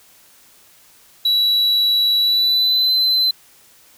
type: tone with pitch glide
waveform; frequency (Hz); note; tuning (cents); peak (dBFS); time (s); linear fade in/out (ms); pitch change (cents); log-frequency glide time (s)
triangle; 3921 to 4055; B7 to B7; -13 to +45; -12; 1.25-3.31; 5; +58; 2.19-2.96
effects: white hiss -50 dBFS RMS until 3.97 s